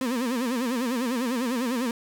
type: tone with vibrato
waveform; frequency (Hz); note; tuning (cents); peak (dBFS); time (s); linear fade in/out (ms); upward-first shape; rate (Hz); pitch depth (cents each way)
35% pulse; 245.7; B3; -9; -23; 0.01-1.91; 2; sine; 10; 140
effects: 9-bit